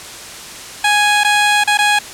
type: tone with dropouts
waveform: 15% pulse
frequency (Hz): 830.6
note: G#5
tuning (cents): 0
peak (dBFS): -4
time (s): 0.84-1.99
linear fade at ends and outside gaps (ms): 5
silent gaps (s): 1.236-1.246 / 1.639-1.674 / 1.774-1.787
effects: white hiss -31 dBFS RMS until 2.13 s + low-pass 9000 Hz 12 dB/octave